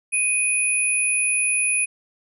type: tone pair together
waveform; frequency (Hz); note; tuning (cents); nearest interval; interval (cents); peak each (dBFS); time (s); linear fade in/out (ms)
sine; 2490 / 9960; D#7 / D#9; +1 / +1; 2 octaves; 2400; -21; 0.12-1.86; 20
effects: none

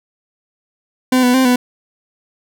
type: tone with pitch steps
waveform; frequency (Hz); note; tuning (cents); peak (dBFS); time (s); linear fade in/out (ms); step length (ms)
40% pulse; 255.5 / 247.8 / 261.1 / 248; C4 / B3 / C4 / B3; -41 / +6 / -3 / +7; -9; 1.12-1.56; 5; 110
effects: none

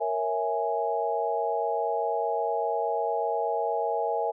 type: chord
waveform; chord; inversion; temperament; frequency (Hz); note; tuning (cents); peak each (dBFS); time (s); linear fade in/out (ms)
sine; A# half-diminished seventh; none; equal; 466.2 / 554.4 / 659.3 / 830.6; A#4 / C#5 / E5 / G#5; 0 / 0 / 0 / 0; -30 / -34 / -30 / -29; 0-4.32; 20
effects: none

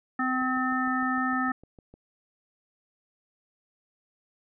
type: harmonic tone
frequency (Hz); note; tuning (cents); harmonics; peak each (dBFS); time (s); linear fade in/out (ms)
257; C4; -31; 1 / 3 / 5 / 7; -28 / -33 / -29 / -31; 0.19-1.52; 5
type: click train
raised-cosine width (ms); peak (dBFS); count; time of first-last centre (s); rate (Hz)
2; -36; 11; 0.42-1.94; 6.58
effects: none

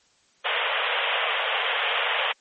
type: band-pass noise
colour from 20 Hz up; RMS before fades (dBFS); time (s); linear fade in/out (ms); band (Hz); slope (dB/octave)
white; -25; 0.44-2.33; 20; 450 to 3400; 96
effects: white hiss -62 dBFS RMS until 2.4 s + MP3 32 kbps

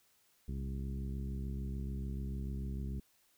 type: harmonic tone with a mistuned harmonic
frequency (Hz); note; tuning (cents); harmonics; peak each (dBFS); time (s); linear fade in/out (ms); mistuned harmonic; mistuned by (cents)
66.8; C2; +36; 1 / 2 / 3 / 4 / 5 / 6; -38 / -43 / -44 / -53 / -55 / -56; 0.48-3; 5; 1; -80
effects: white hiss -71 dBFS RMS until 3.37 s

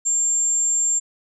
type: tone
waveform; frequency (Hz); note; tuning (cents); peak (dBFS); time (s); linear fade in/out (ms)
sine; 7360; A#8; -23; -17; 0.05-1; 20
effects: none

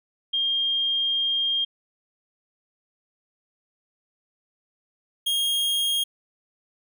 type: tone pair in turn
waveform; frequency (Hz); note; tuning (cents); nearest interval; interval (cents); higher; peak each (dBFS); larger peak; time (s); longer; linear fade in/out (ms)
sine / 45% pulse; 3214 / 3249; G7 / G#7; +43 / -39; unison; 18; second; -21 / -21; neither; 0.33-1.65 / 5.26-6.04; first; 10
effects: none

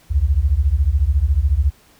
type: beating tone pair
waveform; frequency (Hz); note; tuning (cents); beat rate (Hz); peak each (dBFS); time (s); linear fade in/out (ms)
sine; 63.8 / 77.8; C2 / D#2; -43 / 0; 14; -16 / -16; 0.1-1.71; 20
effects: pink hiss -52 dBFS RMS until 1.99 s

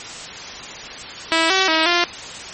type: tone with pitch steps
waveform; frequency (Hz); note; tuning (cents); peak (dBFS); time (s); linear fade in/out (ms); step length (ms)
5% pulse; 326.6 / 380.9 / 319.7 / 348; E4 / G4 / D#4 / F4; -16 / -50 / +47 / -6; -3; 1.32-2.04; 0; 180
effects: white hiss -32 dBFS RMS until 2.53 s + MP3 32 kbps

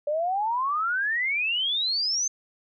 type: exponential sweep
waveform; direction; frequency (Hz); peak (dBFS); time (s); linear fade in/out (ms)
sine; up; 575 to 6340; -23; 0.07-2.28; 5
effects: none

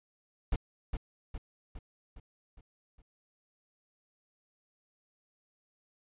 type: noise with echo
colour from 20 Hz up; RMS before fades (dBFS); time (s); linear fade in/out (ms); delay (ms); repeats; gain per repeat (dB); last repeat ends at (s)
brown; -28; 0.52-0.56; 5; 410; 6; -5; 3.02
effects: resampled to 8000 Hz

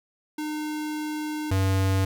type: tone pair in turn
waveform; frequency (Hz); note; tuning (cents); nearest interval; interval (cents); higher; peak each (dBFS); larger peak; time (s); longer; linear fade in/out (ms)
square; 304.2 / 95.82; D#4 / G2; -39 / -39; octave + minor sixth; 2000; first; -29 / -21; second; 0.38-1.51 / 1.51-2.05; first; 5
effects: none

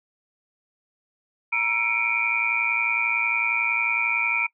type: tone cluster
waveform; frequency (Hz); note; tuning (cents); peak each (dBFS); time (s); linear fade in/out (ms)
sine; 941 / 1337 / 2175 / 2310 / 2421; A#5 / E6 / C#7 / D7 / D#7; +16 / +24 / -33 / -29 / -48; -31 / -33 / -33 / -24 / -24; 1.52-4.47; 10
effects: noise-tail reverb RT60 0.1 s tail -22 dB re dry

